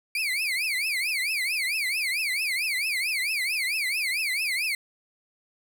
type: tone with vibrato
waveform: 35% pulse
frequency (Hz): 2294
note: D7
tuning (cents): -41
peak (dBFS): -23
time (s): 0.15-4.75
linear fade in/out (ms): 2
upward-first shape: triangle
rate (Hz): 4.5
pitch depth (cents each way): 270
effects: none